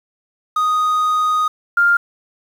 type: tone pair in turn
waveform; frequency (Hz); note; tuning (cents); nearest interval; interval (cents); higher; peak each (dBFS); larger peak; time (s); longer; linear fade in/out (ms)
triangle / sine; 1244.5 / 1400.1; D#6 / F6; 0 / +4; major second; 204; second; -12 / -10; second; 0.56-1.48 / 1.77-1.97; first; 5
effects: 7-bit